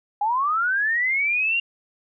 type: linear sweep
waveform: sine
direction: up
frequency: 801 to 2802 Hz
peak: -19 dBFS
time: 0.21-1.6 s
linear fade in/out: 5 ms
effects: none